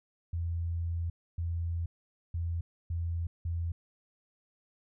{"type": "tone bursts at uneven times", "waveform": "sine", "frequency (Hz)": 84.5, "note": "E2", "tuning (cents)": 43, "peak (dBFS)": -30, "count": 5, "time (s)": [[0.33, 1.1], [1.38, 1.86], [2.34, 2.61], [2.9, 3.27], [3.45, 3.72]], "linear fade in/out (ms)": 5, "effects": []}